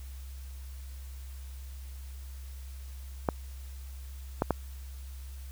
clicks, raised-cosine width 1 ms, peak -11 dBFS, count 3, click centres 3.288 / 4.421 / 4.507 s, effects added 66 Hz sine -40 dBFS peak until 5.51 s + white hiss -56 dBFS RMS until 5.51 s

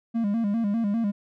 triangle tone with vibrato, 216 Hz, A3, 32 cents flat, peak -20 dBFS, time 0.14-1.12 s, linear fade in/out 20 ms, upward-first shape square, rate 5 Hz, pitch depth 110 cents each way, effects none

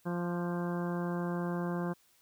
harmonic tone with a mistuned harmonic, 174.61 Hz, F3, in tune, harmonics 1 / 2 / 3 / 4 / 5 / 6 / 7 / 8 / 9, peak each -33 / -38 / -42 / -45 / -47 / -45 / -50 / -52 / -48 dBFS, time 0.05-1.94 s, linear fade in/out 20 ms, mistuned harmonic 7, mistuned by -30 cents, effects white hiss -67 dBFS RMS until 2.21 s

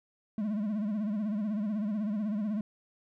triangle tone with vibrato, 210 Hz, G#3, 19 cents sharp, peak -27 dBFS, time 0.38-2.61 s, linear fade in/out 2 ms, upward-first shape sine, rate 16 Hz, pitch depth 100 cents each way, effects none

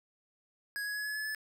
square tone with pitch steps, 1661.2 / 1674.7 / 1688.3 / 1702 / 1715.8 / 1729.7 Hz, G#6 / G#6 / G#6 / G#6 / A6 / A6, 0 / +14 / +28 / +42 / -44 / -30 cents, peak -35 dBFS, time 0.76-1.348 s, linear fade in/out 0 ms, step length 98 ms, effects none

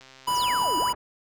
click train, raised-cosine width 0.2 ms, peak -31 dBFS, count 84, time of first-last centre 0.01-0.639 s, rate 132 Hz
white low-pass noise, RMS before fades -39 dBFS, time 0.27-0.95 s, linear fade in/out 10 ms, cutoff 1400 Hz, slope 24 dB/octave
square tone with vibrato, 986 Hz, B5, 3 cents flat, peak -23 dBFS, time 0.27-0.93 s, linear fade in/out 10 ms, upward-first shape sine, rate 7.4 Hz, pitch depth 8 cents each way
sine exponential two-way sweep, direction down then up, 7459 to 284.2 to 2904 Hz, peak -30 dBFS, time 0.33-0.91 s, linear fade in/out 50 ms, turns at 0.78 s
effects none

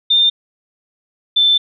sine tone pair in turn, 3608 / 3538 Hz, A7 / A7, +43 / +9 cents, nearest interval unison, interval 34 cents, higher first, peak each -9 dBFS, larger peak neither, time 0.1-0.3 / 1.36-1.58 s, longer second, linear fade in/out 10 ms, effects none

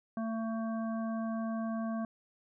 harmonic tone, 224.4 Hz, A3, 34 cents sharp, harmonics 1 / 3 / 5 / 7, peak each -33 / -40 / -45 / -51 dBFS, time 0.17-2.05 s, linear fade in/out 2 ms, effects none

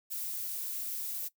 violet noise, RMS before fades -37 dBFS, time 0.1-1.29 s, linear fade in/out 20 ms, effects noise-tail reverb RT60 0.1 s tail -19 dB re dry

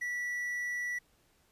triangle tone with quantisation, 1950 Hz, B6, 23 cents flat, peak -31 dBFS, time 0.01-0.99 s, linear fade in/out 10 ms, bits 10, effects pink hiss -69 dBFS RMS until 1.51 s + resampled to 32000 Hz

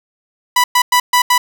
sawtooth tone bursts at uneven times, 987.8 Hz, B5, in tune, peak -5 dBFS, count 5, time 0.56-0.64 / 0.75-0.82 / 0.92-1 / 1.13-1.22 / 1.3-1.38 s, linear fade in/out 5 ms, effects none

